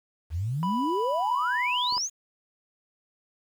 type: exponential sweep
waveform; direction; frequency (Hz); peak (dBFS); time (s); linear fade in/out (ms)
sine; up; 73.3 to 6860; -26; 0.3-2.1; 50
type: tone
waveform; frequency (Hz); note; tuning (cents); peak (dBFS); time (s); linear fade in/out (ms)
triangle; 987.8; B5; 0; -25; 0.63-1.98; 0
type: clicks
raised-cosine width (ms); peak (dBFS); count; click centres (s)
2; -33; 2; 1.925 / 1.969
effects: 9-bit